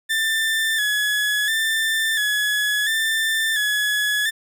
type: tone with vibrato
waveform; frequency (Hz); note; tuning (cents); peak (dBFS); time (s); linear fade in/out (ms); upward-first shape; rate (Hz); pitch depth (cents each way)
30% pulse; 1737; A6; -23; -16; 0.09-4.31; 20; square; 0.72; 45
effects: none